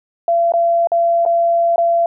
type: tone with dropouts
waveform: sine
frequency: 680 Hz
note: F5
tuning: 46 cents flat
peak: -11 dBFS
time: 0.28-2.06 s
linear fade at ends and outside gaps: 2 ms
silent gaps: 0.521-0.537 / 0.872-0.918 / 1.252-1.261 / 1.76-1.78 s
effects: none